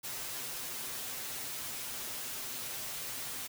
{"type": "noise with comb filter", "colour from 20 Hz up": "white", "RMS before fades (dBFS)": -40, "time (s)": [0.03, 3.48], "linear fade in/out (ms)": 20, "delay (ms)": 7.8, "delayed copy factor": 0.75, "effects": []}